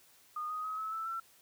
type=tone with pitch steps; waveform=sine; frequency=1226 / 1248.9 / 1272.2 / 1295.9 / 1320.1 / 1344.7 Hz; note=D#6 / D#6 / D#6 / E6 / E6 / E6; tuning=-26 / +6 / +38 / -30 / +2 / +34 cents; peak=-35 dBFS; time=0.36-1.2 s; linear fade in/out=5 ms; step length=140 ms; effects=white hiss -63 dBFS RMS until 1.41 s + high-pass 60 Hz 12 dB/octave